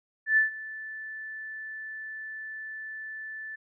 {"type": "tone with ADSR envelope", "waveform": "sine", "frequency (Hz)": 1754, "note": "A6", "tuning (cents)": -6, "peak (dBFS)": -17, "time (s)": [0.26, 3.56], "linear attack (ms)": 110, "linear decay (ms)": 130, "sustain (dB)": -19, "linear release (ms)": 11, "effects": []}